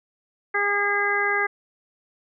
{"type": "harmonic tone", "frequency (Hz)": 406.8, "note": "G#4", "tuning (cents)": -36, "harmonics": [1, 2, 3, 4, 5], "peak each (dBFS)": [-28, -29, -28, -24, -25], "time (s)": [0.54, 1.47], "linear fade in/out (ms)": 10, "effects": []}